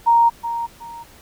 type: tone with echo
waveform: sine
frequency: 932.3 Hz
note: A#5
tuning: in tune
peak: -10 dBFS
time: 0.06-0.3 s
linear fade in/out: 20 ms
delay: 370 ms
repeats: 2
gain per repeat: -11 dB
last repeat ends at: 1.04 s
effects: pink hiss -47 dBFS RMS until 1.21 s